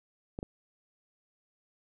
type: clicks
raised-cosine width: 2 ms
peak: -23 dBFS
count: 2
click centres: 0.389 / 0.429 s
effects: none